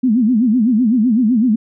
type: tone with vibrato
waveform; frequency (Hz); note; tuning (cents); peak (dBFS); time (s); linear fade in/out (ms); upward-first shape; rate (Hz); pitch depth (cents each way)
sine; 233.1; A#3; 0; -10; 0.03-1.56; 10; sine; 7.9; 200
effects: none